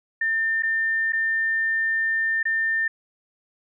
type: tone with dropouts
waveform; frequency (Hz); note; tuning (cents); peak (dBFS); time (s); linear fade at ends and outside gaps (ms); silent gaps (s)
sine; 1800; A6; +39; -20; 0.21-2.88; 5; 0.624-0.632 / 1.123-1.131 / 2.43-2.453
effects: none